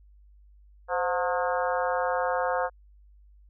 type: harmonic tone with a mistuned harmonic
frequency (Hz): 180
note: F#3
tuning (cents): -47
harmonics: 3 / 4 / 5 / 6 / 7 / 8 / 9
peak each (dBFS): -28 / -30 / -32 / -34 / -35 / -36 / -37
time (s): 0.88-2.7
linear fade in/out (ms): 50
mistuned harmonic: 3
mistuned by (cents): -67
effects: added 50 Hz sine -52 dBFS peak until 3.49 s